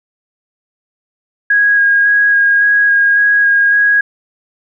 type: tone with vibrato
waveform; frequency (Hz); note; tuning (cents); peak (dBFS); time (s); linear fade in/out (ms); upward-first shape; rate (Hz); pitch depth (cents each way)
sine; 1642; G#6; -20; -7; 1.5-4.01; 5; square; 1.8; 11
effects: none